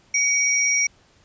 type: tone pair together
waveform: sine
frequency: 2258 / 5690 Hz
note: C#7 / F8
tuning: +31 / +31 cents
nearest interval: octave + major third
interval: 1600 cents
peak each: -20 dBFS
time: 0.14-0.87 s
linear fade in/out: 5 ms
effects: pink hiss -57 dBFS RMS until 1.24 s + resampled to 16000 Hz